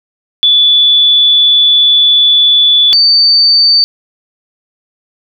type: tone pair in turn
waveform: sine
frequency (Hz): 3457 / 4580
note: A7 / D8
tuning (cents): -31 / -44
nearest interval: perfect fourth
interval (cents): 487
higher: second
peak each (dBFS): -4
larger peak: neither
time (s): 0.43-2.93 / 2.93-3.84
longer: first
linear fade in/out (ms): 0
effects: none